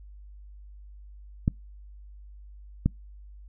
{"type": "clicks", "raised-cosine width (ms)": 5, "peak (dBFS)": -9, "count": 2, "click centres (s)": [1.479, 2.86], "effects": ["noise-tail reverb RT60 0.2 s tail -26 dB re dry", "added 50 Hz sine -44 dBFS peak until 3.48 s"]}